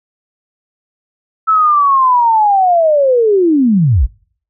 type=linear sweep; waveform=sine; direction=down; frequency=1319 to 42 Hz; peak=-7 dBFS; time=1.47-4.07 s; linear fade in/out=20 ms; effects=noise-tail reverb RT60 0.5 s tail -24 dB re dry